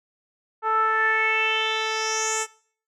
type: tone with low-pass filter sweep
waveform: 10% pulse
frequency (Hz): 440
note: A4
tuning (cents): 0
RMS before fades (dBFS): -23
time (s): 0.62-2.47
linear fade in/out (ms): 50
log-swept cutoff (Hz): 1100 to 8300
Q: 4.9
effects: noise-tail reverb RT60 0.5 s tail -21 dB re dry